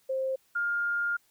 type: tone pair in turn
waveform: sine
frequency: 528 / 1409.6 Hz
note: C5 / F6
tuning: +16 / +16 cents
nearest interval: octave + perfect fourth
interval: 1700 cents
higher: second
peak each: -27 / -26 dBFS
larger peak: second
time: 0.09-0.36 / 0.55-1.17 s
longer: second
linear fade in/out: 10 ms
effects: white hiss -67 dBFS RMS until 1.3 s